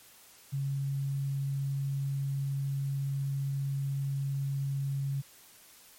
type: tone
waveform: sine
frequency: 138.1 Hz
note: C#3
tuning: 6 cents flat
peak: -29 dBFS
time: 0.52-5.22 s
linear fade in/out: 20 ms
effects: white hiss -56 dBFS RMS until 5.98 s + MP3 64 kbps